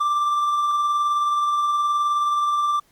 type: tone with tremolo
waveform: triangle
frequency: 1178 Hz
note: D6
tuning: 5 cents sharp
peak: -15 dBFS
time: 0-2.8 s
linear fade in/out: 10 ms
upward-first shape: triangle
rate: 19 Hz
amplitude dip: 30%
effects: pink hiss -60 dBFS RMS until 2.91 s + Opus 32 kbps